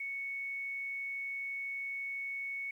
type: tone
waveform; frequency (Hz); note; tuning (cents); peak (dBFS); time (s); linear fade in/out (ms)
sine; 2217; C#7; 0; -36; 0-2.71; 5
effects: 11-bit